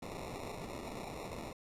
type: noise with sample-and-hold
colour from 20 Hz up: violet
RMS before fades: -44 dBFS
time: 0.02-1.53 s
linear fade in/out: 5 ms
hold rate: 1575 Hz
effects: low-pass 12000 Hz 12 dB/octave